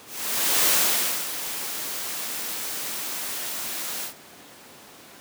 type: noise with ADSR envelope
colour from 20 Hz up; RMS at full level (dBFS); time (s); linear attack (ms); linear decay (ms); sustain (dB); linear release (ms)
white; -19; 0.06-4.14; 620; 580; -12; 99
effects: pink hiss -46 dBFS RMS until 5.2 s + high-pass 200 Hz 12 dB/octave